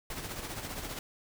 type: noise with tremolo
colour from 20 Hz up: pink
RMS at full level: -37 dBFS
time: 0.1-0.99 s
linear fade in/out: 2 ms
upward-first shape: triangle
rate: 15 Hz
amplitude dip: 60%
effects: none